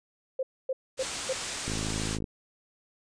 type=tone bursts; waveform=sine; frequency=523.3 Hz; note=C5; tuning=in tune; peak=-26 dBFS; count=4; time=0.39-1.33 s; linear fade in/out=5 ms; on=40 ms; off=260 ms
type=low-pass noise; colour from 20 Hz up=white; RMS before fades=-36 dBFS; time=0.97-2.19 s; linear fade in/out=50 ms; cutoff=9100 Hz; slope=48 dB/octave
type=click train; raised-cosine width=3 ms; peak=-21 dBFS; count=31; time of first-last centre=1.68-2.242 s; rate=53.4 Hz
effects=resampled to 22050 Hz